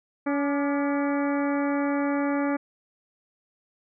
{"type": "harmonic tone with a mistuned harmonic", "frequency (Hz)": 283.6, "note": "C#4", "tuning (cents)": 40, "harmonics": [1, 2, 3, 4, 5, 6, 7, 8], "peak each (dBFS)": [-24, -30, -34, -36, -38, -40, -41, -42], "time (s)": [0.26, 2.57], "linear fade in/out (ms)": 10, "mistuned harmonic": 4, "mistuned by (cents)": 64, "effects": []}